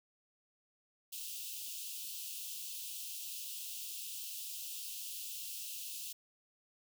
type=high-pass noise; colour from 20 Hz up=white; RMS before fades=-44 dBFS; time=1.12-6.13 s; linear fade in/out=10 ms; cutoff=2600 Hz; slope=96 dB/octave; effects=none